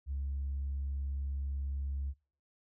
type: tone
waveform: sine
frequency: 69.1 Hz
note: C#2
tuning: 5 cents flat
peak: -32 dBFS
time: 0.06-2.14 s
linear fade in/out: 50 ms
effects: noise-tail reverb RT60 0.5 s tail -25 dB re dry + tanh soft clip ceiling -30 dBFS